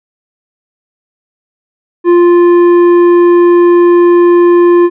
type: tone with tanh clipping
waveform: sine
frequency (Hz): 348.7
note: F4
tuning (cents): -3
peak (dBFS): -4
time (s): 2.04-4.9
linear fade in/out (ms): 50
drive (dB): 9
effects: none